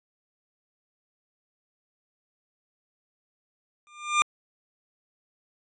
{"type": "tone with exponential growth", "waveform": "25% pulse", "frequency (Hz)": 1200, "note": "D6", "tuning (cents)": 37, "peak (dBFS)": -12, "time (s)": [3.87, 4.22], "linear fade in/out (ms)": 0, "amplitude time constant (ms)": 75, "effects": ["resampled to 22050 Hz"]}